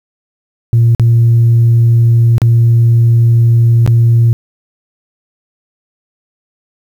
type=tone with dropouts; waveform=sine; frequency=116.54 Hz; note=A#2; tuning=in tune; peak=-3 dBFS; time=0.73-4.33 s; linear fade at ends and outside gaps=0 ms; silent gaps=0.949-0.997 / 2.381-2.418 / 3.863-3.876 s; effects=tanh soft clip ceiling -2 dBFS + 7-bit